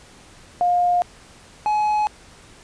sine / triangle tone pair in turn, 709 / 845.8 Hz, F5 / G#5, +26 / +31 cents, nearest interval minor third, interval 305 cents, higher second, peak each -15 dBFS, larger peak neither, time 0.61-1.02 / 1.66-2.07 s, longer neither, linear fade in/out 0 ms, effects pink hiss -47 dBFS RMS until 2.63 s + resampled to 22050 Hz

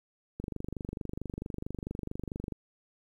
click train, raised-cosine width 3 ms, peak -23 dBFS, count 53, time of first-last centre 0.4-2.522 s, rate 24.5 Hz, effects 10-bit

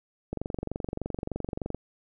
click train, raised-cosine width 2 ms, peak -18 dBFS, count 34, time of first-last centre 0.33-1.746 s, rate 23.3 Hz, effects none

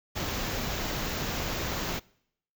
pink band-stop noise, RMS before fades -32 dBFS, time 0.15-2 s, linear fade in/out 20 ms, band 7300 to 13000 Hz, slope 96 dB/octave, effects noise-tail reverb RT60 0.7 s tail -24 dB re dry

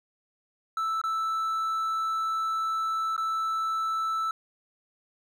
triangle tone with dropouts, 1318.5 Hz, E6, in tune, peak -24 dBFS, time 0.77-4.31 s, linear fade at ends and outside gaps 2 ms, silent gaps 1.015-1.038 / 3.165-3.178 s, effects none

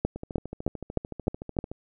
two click trains, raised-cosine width 2 ms, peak -22 / -10 dBFS, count 22 / 6, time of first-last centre 0.16-1.716 / 0.05-1.588 s, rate 13.5 / 3.25 Hz, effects none

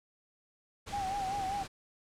pink noise, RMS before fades -43 dBFS, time 0.86-1.68 s, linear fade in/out 20 ms
sine tone with vibrato, 784 Hz, G5, in tune, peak -32 dBFS, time 0.92-1.64 s, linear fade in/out 20 ms, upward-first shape sine, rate 5.1 Hz, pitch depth 68 cents each way
effects low-pass 8000 Hz 12 dB/octave

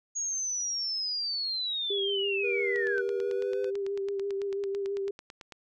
sine linear sweep, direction down, 6680 to 1457 Hz, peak -29 dBFS, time 0.15-3.02 s, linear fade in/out 20 ms
sine tone with vibrato, 396.7 Hz, G4, 21 cents sharp, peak -29 dBFS, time 1.9-5.11 s, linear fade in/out 5 ms, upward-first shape sine, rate 6 Hz, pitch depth 25 cents each way
triangle tone with pitch glide, 477.4 to 504 Hz, A#4 to B4, +41 to +35 cents, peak -30 dBFS, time 2.43-3.71 s, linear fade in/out 20 ms, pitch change +94 cents, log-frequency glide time 3.19-3.59 s
click train, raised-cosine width 0.2 ms, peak -27 dBFS, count 26, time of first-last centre 2.76-5.522 s, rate 9.05 Hz
effects none

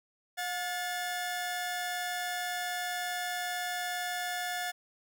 sawtooth tone pair together, 718 / 1734.5 Hz, F5 / A6, +48 / -25 cents, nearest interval octave + minor third, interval 1527 cents, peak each -31 / -33 dBFS, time 0.37-4.72 s, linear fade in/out 20 ms, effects none

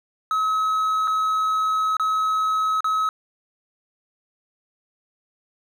triangle tone with dropouts, 1282 Hz, E6, 49 cents flat, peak -17 dBFS, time 0.31-3.09 s, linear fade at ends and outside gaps 1 ms, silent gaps 1.074-1.078 / 1.968-1.997 / 2.806-2.844 s, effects none

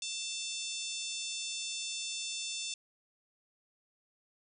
harmonic tone with a mistuned harmonic, 890 Hz, A5, 20 cents sharp, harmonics 3 / 4 / 5 / 6 / 7 / 8 / 9 / 10, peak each -44 / -41 / -47 / -44 / -45 / -44 / -50 / -48 dBFS, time 0.02-2.74 s, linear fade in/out 2 ms, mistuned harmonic 9, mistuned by -27 cents, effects none

